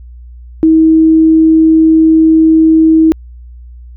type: tone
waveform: sine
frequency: 320 Hz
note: D#4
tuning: 49 cents sharp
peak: -3 dBFS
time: 0.63-3.12 s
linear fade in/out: 0 ms
effects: added 60 Hz sine -29 dBFS peak until 3.96 s